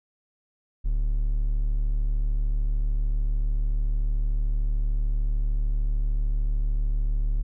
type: tone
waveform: triangle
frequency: 36.71 Hz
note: D1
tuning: in tune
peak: -19 dBFS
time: 0.84-7.43 s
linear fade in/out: 20 ms
effects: none